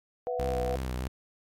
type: chord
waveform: sine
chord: B suspended fourth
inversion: none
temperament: equal with one note detuned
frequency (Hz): 493.9 / 671.2 / 740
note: B4 / E5 / F#5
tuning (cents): 0 / +31 / 0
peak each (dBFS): -30 / -36 / -36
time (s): 0.27-0.76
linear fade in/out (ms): 0
type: tone with vibrato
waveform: sawtooth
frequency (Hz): 64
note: C2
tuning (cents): -38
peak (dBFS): -27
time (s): 0.39-1.08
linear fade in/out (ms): 5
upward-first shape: triangle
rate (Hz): 3.2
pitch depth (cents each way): 59
effects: MP3 64 kbps